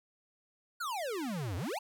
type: exponential two-way sweep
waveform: square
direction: down then up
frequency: 1501 to 83.3 to 976 Hz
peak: -35 dBFS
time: 0.8-1.79 s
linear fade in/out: 10 ms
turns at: 1.56 s
effects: none